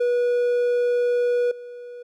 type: tone with level steps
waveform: triangle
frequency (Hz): 485.9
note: B4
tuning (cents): -28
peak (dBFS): -16 / -33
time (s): 0-2.03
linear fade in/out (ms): 10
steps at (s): 1.51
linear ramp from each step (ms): 5
effects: none